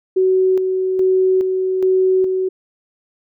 sine tone with tremolo, 374.9 Hz, F#4, 23 cents sharp, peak -11 dBFS, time 0.16-2.49 s, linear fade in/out 10 ms, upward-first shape square, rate 1.2 Hz, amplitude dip 40%, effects none

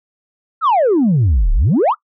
sine exponential two-way sweep, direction down then up, 1397 to 32.57 to 1397 Hz, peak -8 dBFS, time 0.61-1.95 s, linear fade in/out 50 ms, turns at 1.53 s, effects noise-tail reverb RT60 0.1 s tail -21 dB re dry + tanh soft clip ceiling -8 dBFS

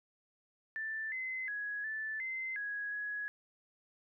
sine tone with pitch steps, 1768 / 2049 / 1671 / 1754 / 2068 / 1663 / 1676 Hz, A6 / C7 / G#6 / A6 / C7 / G#6 / G#6, +8 / -37 / +10 / -6 / -21 / +2 / +15 cents, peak -36 dBFS, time 0.76-3.28 s, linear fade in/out 0 ms, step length 360 ms, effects none

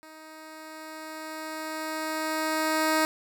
10% pulse tone with level ramp, 314 Hz, D#4, 16 cents sharp, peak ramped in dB -38 to -13 dBFS, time 0.03-3.05 s, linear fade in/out 0 ms, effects none

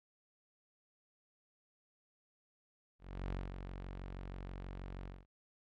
sawtooth tone with ADSR envelope, 46.25 Hz, F#1, in tune, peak -33 dBFS, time 2.99-5.26 s, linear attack 320 ms, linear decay 200 ms, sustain -7 dB, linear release 210 ms, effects low-pass 3000 Hz 12 dB/octave

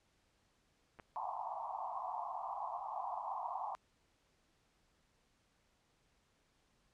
clicks, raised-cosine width 0.5 ms, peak -43 / -35 dBFS, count 2, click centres 0.989 / 0.998 s
pink band-pass noise, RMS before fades -42 dBFS, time 1.16-3.75 s, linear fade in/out 0 ms, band 690 to 1100 Hz, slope 96 dB/octave
effects pink hiss -75 dBFS RMS until 6.93 s + low-pass 8000 Hz 12 dB/octave

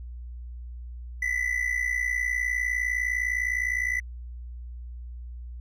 triangle ring-modulated tone, 1992 Hz, B6, 14 cents sharp, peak -20 dBFS, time 1.22-4 s, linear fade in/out 2 ms, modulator 29.9 Hz, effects added 60 Hz sine -36 dBFS peak until 5.6 s

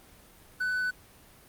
triangle tone with quantisation, 1498 Hz, F#6, 21 cents sharp, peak -25 dBFS, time 0.6-0.91 s, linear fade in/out 10 ms, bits 9, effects pink hiss -55 dBFS RMS until 1.48 s + Opus 32 kbps

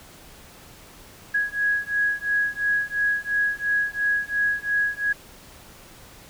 sine beating tone pair, 1661.2 / 1664.1 Hz, G#6 / G#6, 0 / +3 cents, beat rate 2.9 Hz, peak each -24 dBFS, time 1.34-5.13 s, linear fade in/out 10 ms, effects pink hiss -47 dBFS RMS until 6.29 s

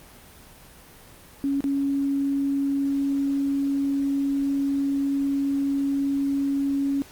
sine tone with dropouts, 277.8 Hz, C#4, 4 cents sharp, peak -21 dBFS, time 1.44-7.02 s, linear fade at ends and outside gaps 0 ms, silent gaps 1.606-1.641 s, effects pink hiss -48 dBFS RMS until 7.11 s + Opus 24 kbps

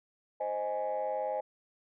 sine chord, Ab major, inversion first, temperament equal, 523.3 / 622.3 / 830.6 Hz, C5 / Eb5 / Ab5, 0 / 0 / 0 cents, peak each -34 dBFS, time 0.4-1.41 s, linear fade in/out 10 ms, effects tanh soft clip ceiling -25 dBFS

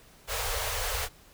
pink band-stop noise, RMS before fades -31 dBFS, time 0.27-1.09 s, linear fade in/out 50 ms, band 100 to 430 Hz, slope 96 dB/octave, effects pink hiss -56 dBFS RMS until 1.33 s

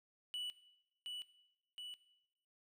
triangle tone with echo, 2957 Hz, F#7, 2 cents flat, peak -38 dBFS, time 0.34-0.5 s, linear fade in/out 0 ms, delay 720 ms, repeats 2, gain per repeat -3 dB, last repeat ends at 1.94 s, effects noise-tail reverb RT60 0.9 s tail -18 dB re dry

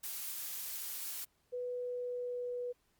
blue noise, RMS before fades -41 dBFS, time 0.03-1.25 s, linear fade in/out 10 ms
sine tone with pitch glide, 493.9 to 489.9 Hz, B4 to B4, 0 to -14 cents, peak -36 dBFS, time 1.52-2.73 s, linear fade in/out 20 ms, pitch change -14 cents, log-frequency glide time 1.64-2.61 s
effects pink hiss -75 dBFS RMS until 2.99 s + Opus 48 kbps

